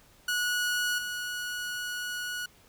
sawtooth tone with level steps, 1462 Hz, F#6, 21 cents flat, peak -23 / -29 dBFS, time 0.28-2.46 s, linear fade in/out 5 ms, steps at 0.98 s, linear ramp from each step 5 ms, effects pink hiss -59 dBFS RMS until 2.68 s

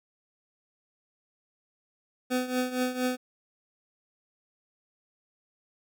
25% pulse tone with tremolo, 252.5 Hz, B3, 39 cents sharp, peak -20 dBFS, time 2.3-3.17 s, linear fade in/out 20 ms, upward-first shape triangle, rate 4.3 Hz, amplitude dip 80%, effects none

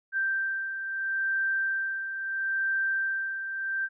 sine beating tone pair, 1568 / 1568.75 Hz, G6 / G6, 0 / +1 cents, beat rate 0.75 Hz, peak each -35 / -27 dBFS, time 0.12-3.89 s, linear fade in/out 50 ms, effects none

